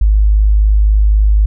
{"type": "tone", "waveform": "sine", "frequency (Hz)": 51.91, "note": "G#1", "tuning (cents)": 0, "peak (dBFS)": -6, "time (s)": [0.01, 1.46], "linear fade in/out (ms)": 5, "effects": []}